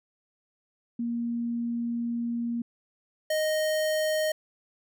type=tone pair in turn; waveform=sine / square; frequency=235.4 / 621 Hz; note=A#3 / D#5; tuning=+17 / -3 cents; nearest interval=octave + perfect fourth; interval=1680 cents; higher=second; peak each=-27 / -25 dBFS; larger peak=second; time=0.99-2.62 / 3.3-4.32 s; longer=first; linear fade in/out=5 ms; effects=none